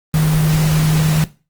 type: tone in noise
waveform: sine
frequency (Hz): 155.56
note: D#3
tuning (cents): 0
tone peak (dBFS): -11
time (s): 0.14-1.24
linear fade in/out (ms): 0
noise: pink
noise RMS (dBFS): -23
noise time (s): 0.14-1.24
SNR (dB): +9
effects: noise-tail reverb RT60 0.3 s tail -17 dB re dry + Opus 24 kbps